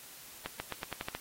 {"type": "accelerating click train", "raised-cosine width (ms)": 0.3, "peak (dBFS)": -20, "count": 8, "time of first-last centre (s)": [0.46, 1.15], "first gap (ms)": 140, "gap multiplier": 0.88, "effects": ["white hiss -51 dBFS RMS until 1.2 s", "AAC 48 kbps"]}